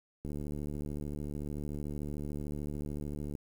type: click train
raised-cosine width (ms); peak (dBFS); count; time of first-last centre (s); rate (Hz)
3; -27; 229; 0.25-3.352; 73.5
effects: 9-bit